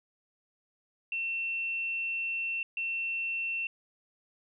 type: tone bursts at uneven times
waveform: sine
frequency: 2700 Hz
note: E7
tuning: 41 cents sharp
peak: -30 dBFS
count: 2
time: 1.12-2.63 / 2.77-3.67 s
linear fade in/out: 2 ms
effects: none